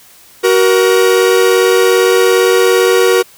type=tone pair together; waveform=45% pulse; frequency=375.3 / 472.8 Hz; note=F#4 / A#4; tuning=+25 / +24 cents; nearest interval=major third; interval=399 cents; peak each=-10 dBFS; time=0.43-3.23 s; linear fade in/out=20 ms; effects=white hiss -42 dBFS RMS until 3.37 s